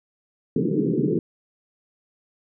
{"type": "band-pass noise", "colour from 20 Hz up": "white", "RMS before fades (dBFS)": -22, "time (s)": [0.56, 1.19], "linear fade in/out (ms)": 2, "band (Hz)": [130, 450], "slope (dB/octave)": 96, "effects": []}